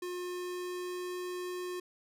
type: tone with pitch glide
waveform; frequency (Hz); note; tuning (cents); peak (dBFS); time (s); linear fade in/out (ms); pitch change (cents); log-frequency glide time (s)
square; 358 to 360.3; F4 to F#4; +43 to -46; -37; 0.02-1.8; 5; +11; 0.17-1.04
effects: none